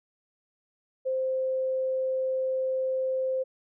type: tone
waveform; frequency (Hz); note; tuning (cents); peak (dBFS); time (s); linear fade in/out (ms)
sine; 522; C5; -4; -25; 1.05-3.44; 20
effects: none